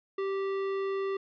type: tone with tanh clipping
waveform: sine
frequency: 390 Hz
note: G4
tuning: 9 cents flat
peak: -31 dBFS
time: 0.18-1.17 s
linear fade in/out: 5 ms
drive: 15 dB
effects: resampled to 11025 Hz